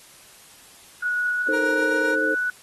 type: tone with pitch glide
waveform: sine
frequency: 1463 to 1480 Hz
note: F#6 to F#6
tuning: -20 to 0 cents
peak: -21 dBFS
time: 1.03-2.5 s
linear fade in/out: 2 ms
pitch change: +20 cents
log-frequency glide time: 1.29-1.77 s
type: chord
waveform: sine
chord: A diminished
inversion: second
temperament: equal with one note detuned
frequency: 311.1 / 440 / 529.3 Hz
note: Eb4 / A4 / C5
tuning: 0 / 0 / +20 cents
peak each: -27 dBFS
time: 1.48-2.35 s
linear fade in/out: 10 ms
type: tone with tremolo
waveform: 30% pulse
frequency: 471 Hz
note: A#4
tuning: 18 cents sharp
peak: -26 dBFS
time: 1.52-2.16 s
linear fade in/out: 20 ms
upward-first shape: square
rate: 7.6 Hz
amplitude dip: 25%
effects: white hiss -49 dBFS RMS until 2.62 s + AAC 32 kbps